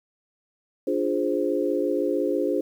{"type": "chord", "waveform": "sine", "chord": "D half-diminished seventh", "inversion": "none", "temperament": "equal", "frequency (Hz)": [293.7, 349.2, 415.3, 523.3], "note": ["D4", "F4", "Ab4", "C5"], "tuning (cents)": [0, 0, 0, 0], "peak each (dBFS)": -27, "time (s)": [0.87, 2.61], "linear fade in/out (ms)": 5, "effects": ["9-bit"]}